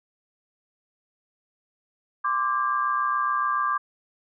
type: tone cluster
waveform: sine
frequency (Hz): 1044 / 1171 / 1609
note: C6 / D6 / G6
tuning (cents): -4 / -5 / +45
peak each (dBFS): -29 / -23 / -30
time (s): 2.24-3.78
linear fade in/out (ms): 10
effects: none